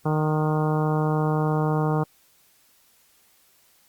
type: harmonic tone with a mistuned harmonic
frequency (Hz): 153.9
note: D#3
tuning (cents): -19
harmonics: 1 / 2 / 3 / 4 / 5 / 6 / 7 / 8 / 9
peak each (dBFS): -22 / -29 / -28 / -34 / -31 / -34 / -35 / -36 / -41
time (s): 0.05-2.04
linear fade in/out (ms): 10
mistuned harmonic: 9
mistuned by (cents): +37
effects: white hiss -60 dBFS RMS until 3.88 s + Opus 48 kbps